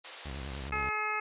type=high-pass noise; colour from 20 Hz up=white; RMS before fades=-41 dBFS; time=0.04-0.7 s; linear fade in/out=10 ms; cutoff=420 Hz; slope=24 dB/octave
type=tone with vibrato; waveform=sawtooth; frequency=68 Hz; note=C#2; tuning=33 cents flat; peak=-34 dBFS; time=0.25-0.9 s; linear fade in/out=10 ms; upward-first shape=sine; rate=9.8 Hz; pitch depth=160 cents each way
type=harmonic tone; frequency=426.1 Hz; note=G#4; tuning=44 cents sharp; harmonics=1 / 2 / 3 / 4 / 5 / 6; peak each=-43 / -38 / -34 / -40 / -36 / -37 dBFS; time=0.72-1.2 s; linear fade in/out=5 ms
effects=resampled to 8000 Hz